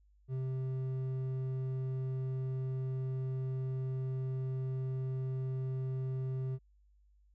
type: tone with hard clipping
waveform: sine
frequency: 130.81 Hz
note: C3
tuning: in tune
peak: -35 dBFS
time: 0.28-6.59 s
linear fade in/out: 50 ms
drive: 6 dB
effects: added 50 Hz sine -63 dBFS peak until 7.34 s